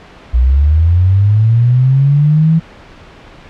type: linear sweep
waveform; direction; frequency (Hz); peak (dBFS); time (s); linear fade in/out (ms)
sine; up; 58.27 to 164.81; -6; 0.33-2.6; 20
effects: pink hiss -37 dBFS RMS until 3.49 s + low-pass 3000 Hz 12 dB/octave